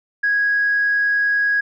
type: tone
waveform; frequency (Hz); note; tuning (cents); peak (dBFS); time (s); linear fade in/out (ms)
sine; 1655; G#6; -6; -14; 0.23-1.61; 10
effects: tanh soft clip ceiling -10 dBFS